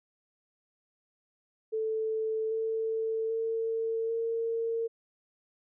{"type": "tone with pitch steps", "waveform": "sine", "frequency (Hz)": [440, 445.6, 451.3, 457.1], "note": ["A4", "A4", "A4", "A#4"], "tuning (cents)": [0, 22, 44, -34], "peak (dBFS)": -28, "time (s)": [1.72, 4.88], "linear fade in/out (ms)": 20, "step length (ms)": 790, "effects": []}